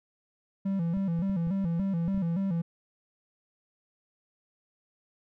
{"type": "tone with vibrato", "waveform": "triangle", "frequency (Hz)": 180.9, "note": "F#3", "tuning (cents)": -39, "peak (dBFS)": -24, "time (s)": [0.65, 2.62], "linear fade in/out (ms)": 10, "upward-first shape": "square", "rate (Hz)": 3.5, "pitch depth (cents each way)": 130}
{"type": "clicks", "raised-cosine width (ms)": 5, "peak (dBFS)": -28, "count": 9, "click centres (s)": [0.971, 1.191, 1.297, 1.472, 1.643, 1.798, 2.08, 2.146, 2.177]}
{"effects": []}